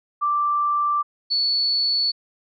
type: tone pair in turn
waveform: sine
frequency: 1174.7 / 4435 Hz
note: D6 / C#8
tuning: 0 / 0 cents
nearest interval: octave + major seventh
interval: 2300 cents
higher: second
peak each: -18 dBFS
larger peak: neither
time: 0.21-1.03 / 1.3-2.12 s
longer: neither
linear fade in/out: 20 ms
effects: none